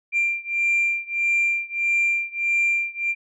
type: beating tone pair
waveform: sine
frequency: 2374 / 2375.6 Hz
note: D7 / D7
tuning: +18 / +19 cents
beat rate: 1.6 Hz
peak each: -21 / -22 dBFS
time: 0.12-3.15 s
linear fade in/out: 50 ms
effects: tanh soft clip ceiling -14 dBFS